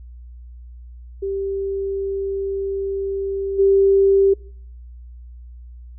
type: tone with level steps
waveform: sine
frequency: 392 Hz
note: G4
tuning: in tune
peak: -21 / -11 dBFS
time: 1.22-4.34 s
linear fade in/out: 10 ms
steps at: 3.58 s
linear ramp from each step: 20 ms
effects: noise-tail reverb RT60 0.6 s tail -25 dB re dry + added 60 Hz sine -36 dBFS peak until 5.98 s